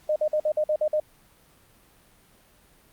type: tone bursts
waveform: sine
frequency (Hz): 611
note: D#5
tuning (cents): -32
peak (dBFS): -20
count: 8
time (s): 0.09-1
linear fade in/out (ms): 5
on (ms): 70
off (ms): 50
effects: pink hiss -58 dBFS RMS until 2.92 s + Opus 48 kbps